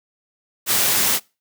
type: noise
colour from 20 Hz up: white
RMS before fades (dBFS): -18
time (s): 0.66-1.2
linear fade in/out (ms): 50
effects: noise-tail reverb RT60 0.3 s tail -25 dB re dry + high-pass 100 Hz 12 dB/octave